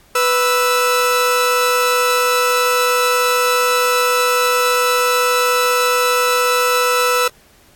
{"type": "tone pair together", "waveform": "sawtooth", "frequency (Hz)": [493.9, 1318.5], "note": ["B4", "E6"], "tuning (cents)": [0, 0], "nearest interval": "octave + perfect fourth", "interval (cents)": 1700, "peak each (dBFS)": -12, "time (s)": [0.15, 7.28], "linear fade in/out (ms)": 5, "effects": ["pink hiss -50 dBFS RMS until 7.75 s", "AAC 64 kbps"]}